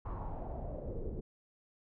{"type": "noise with low-pass filter sweep", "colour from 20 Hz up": "brown", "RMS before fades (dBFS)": -40, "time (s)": [0.05, 1.21], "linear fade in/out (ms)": 10, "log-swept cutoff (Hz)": [1100, 390], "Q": 4, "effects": []}